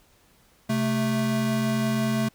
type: tone pair together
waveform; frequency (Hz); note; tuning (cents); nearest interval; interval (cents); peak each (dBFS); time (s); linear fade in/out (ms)
square; 130.81 / 220; C3 / A3; 0 / 0; major sixth; 900; -29 / -24; 0.69-2.29; 10
effects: pink hiss -60 dBFS RMS until 2.34 s